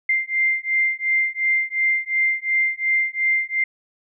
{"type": "beating tone pair", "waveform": "sine", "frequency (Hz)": [2093, 2095.8], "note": ["C7", "C7"], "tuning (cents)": [0, 2], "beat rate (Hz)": 2.8, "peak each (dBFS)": -21, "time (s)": [0.09, 3.64], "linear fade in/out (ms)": 5, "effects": []}